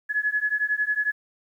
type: beating tone pair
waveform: sine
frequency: 1693 / 1704 Hz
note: G#6 / G#6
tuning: +33 / +44 cents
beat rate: 11 Hz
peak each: -25 dBFS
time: 0.09-1.12 s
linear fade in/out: 20 ms
effects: 10-bit